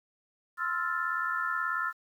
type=chord; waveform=sine; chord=F major seventh; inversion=second; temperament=equal; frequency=1046.5 / 1318.5 / 1396.9 / 1760 Hz; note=C6 / E6 / F6 / A6; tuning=0 / 0 / 0 / 0 cents; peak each=-38 / -33 / -32 / -35 dBFS; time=0.57-1.93 s; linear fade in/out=50 ms; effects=10-bit